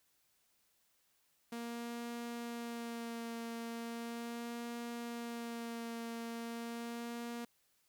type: tone with vibrato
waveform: sawtooth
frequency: 233.9 Hz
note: A#3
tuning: 6 cents sharp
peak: -37 dBFS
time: 1.52-7.45 s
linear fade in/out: 5 ms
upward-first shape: sine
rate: 0.38 Hz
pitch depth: 19 cents each way
effects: white hiss -75 dBFS RMS until 7.88 s